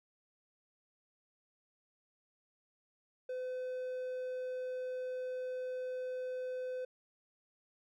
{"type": "tone", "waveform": "triangle", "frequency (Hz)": 508, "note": "B4", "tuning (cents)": 49, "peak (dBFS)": -35, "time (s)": [3.29, 6.85], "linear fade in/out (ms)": 5, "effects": []}